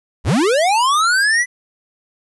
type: linear sweep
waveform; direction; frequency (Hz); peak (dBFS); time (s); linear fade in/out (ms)
square; up; 41.2 to 2007; -13; 0.24-1.46; 50
effects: resampled to 24000 Hz + 9-bit